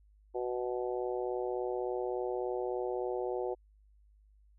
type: harmonic tone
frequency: 123.47 Hz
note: B2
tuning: in tune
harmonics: 3 / 4 / 5 / 6 / 7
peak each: -35 / -37 / -42 / -42 / -45 dBFS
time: 0.34-3.55 s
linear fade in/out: 20 ms
effects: added 51 Hz sine -60 dBFS peak until 4.58 s